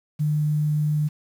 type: tone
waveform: sine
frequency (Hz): 150.6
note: D3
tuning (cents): +44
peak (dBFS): -19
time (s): 0.19-1.09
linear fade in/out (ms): 20
effects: 8-bit